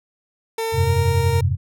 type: tone with pitch glide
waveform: 30% pulse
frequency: 451.1 to 464.3 Hz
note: A4 to A#4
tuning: +43 to -7 cents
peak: -19 dBFS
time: 0.58-1.41 s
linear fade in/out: 5 ms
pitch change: +50 cents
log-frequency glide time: 0.72-0.93 s
type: chord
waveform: sine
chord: F suspended second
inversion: none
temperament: just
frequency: 87.31 / 98.22 / 130.96 Hz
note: F2 / G2 / C3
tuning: 0 / +4 / +2 cents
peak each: -20 / -20 / -21 dBFS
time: 0.72-1.57 s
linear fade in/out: 50 ms
effects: none